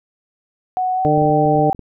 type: tone with pitch glide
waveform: sine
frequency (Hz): 740 to 775.4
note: F#5 to G5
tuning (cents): 0 to -19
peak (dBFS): -16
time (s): 0.77-1.73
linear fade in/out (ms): 0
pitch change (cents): +81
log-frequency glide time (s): 0.94-1.18
type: harmonic tone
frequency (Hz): 150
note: D3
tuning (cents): +37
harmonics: 1 / 2 / 3 / 4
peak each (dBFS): -19 / -19 / -19 / -19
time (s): 1.05-1.7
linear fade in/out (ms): 0
type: clicks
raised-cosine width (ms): 3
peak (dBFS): -21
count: 9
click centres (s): 1.178 / 1.219 / 1.254 / 1.302 / 1.456 / 1.555 / 1.592 / 1.748 / 1.793
effects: none